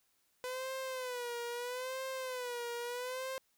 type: tone with vibrato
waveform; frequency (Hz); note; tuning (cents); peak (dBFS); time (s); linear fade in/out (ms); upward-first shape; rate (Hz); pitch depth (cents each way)
sawtooth; 500; B4; +21; -34; 0.44-3.38; 0; sine; 0.77; 92
effects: white hiss -75 dBFS RMS until 3.57 s